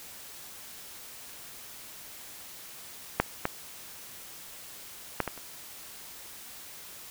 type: clicks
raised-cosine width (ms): 0.5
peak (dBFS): -6 / -11 / -10 / -16 / -28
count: 5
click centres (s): 3.2 / 3.454 / 5.203 / 5.277 / 5.377
effects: white hiss -46 dBFS RMS until 7.1 s